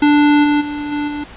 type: tone with level steps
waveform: square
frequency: 293.7 Hz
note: D4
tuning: in tune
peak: -9 / -12 / -22 / -18 / -22 dBFS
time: 0.02-1.24 s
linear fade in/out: 5 ms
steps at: 0.43 / 0.6 / 0.91 / 1.07 s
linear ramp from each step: 20 ms
effects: pink hiss -37 dBFS RMS until 1.36 s + resampled to 8000 Hz